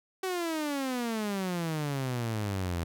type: exponential sweep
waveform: sawtooth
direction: down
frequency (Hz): 382.2 to 82.1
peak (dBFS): -26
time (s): 0.23-2.84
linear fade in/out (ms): 5
effects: none